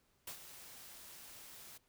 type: noise with ADSR envelope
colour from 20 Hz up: white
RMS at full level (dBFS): -44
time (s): 0.27-1.78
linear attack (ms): 6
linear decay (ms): 85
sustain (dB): -10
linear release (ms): 9
effects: pink hiss -75 dBFS RMS until 1.88 s